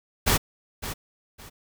pink noise with echo, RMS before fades -20 dBFS, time 0.26-0.38 s, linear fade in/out 20 ms, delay 560 ms, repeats 2, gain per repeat -12 dB, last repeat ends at 1.5 s, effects none

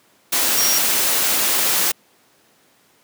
sine tone in noise, 5630 Hz, F8, 13 cents sharp, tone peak -18 dBFS, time 0.57-0.79 s, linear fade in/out 10 ms, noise white, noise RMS -18 dBFS, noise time 0.32-1.92 s, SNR -3 dB, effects pink hiss -56 dBFS RMS until 3.03 s + high-pass 200 Hz 12 dB/octave

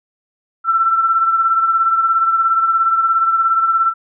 sine beating tone pair, 1339 / 1356 Hz, E6 / E6, +27 / +49 cents, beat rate 17 Hz, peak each -12 / -21 dBFS, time 0.64-3.94 s, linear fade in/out 50 ms, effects none

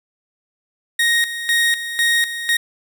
30% pulse tone with tremolo, 1869 Hz, A#6, 4 cents sharp, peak -11 dBFS, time 0.99-2.57 s, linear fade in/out 5 ms, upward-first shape square, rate 2 Hz, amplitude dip 70%, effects none

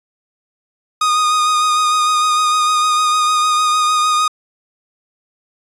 45% pulse tone with vibrato, 1236 Hz, D#6, 12 cents flat, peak -12 dBFS, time 1.01-4.28 s, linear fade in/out 5 ms, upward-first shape sine, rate 6.6 Hz, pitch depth 20 cents each way, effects resampled to 22050 Hz

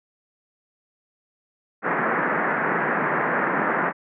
white band-pass noise, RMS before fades -23 dBFS, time 1.82-3.93 s, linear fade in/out 50 ms, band 150 to 1900 Hz, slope 48 dB/octave, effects none

